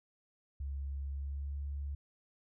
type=tone with pitch glide; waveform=sine; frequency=69.3 to 70.8 Hz; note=C#2 to C#2; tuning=0 to +37 cents; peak=-36 dBFS; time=0.6-1.95 s; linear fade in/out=5 ms; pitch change=+37 cents; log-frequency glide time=1.11-1.58 s; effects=none